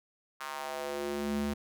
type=tone with high-pass filter sweep; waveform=square; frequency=71.9 Hz; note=D2; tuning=36 cents flat; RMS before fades=-35 dBFS; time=0.4-1.54 s; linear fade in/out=10 ms; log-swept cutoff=1200 to 150 Hz; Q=2.3; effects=none